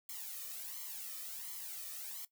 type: noise with flanger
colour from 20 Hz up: blue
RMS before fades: -45 dBFS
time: 0.09-2.25 s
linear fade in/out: 2 ms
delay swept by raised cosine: 0.94 to 1.67 ms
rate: 1.4 Hz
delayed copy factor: +0.85
effects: noise-tail reverb RT60 0.1 s tail -17 dB re dry